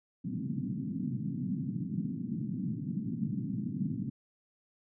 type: band-pass noise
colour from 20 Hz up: white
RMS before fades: -35 dBFS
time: 0.24-4.1 s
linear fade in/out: 10 ms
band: 120 to 260 Hz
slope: 48 dB/octave
effects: none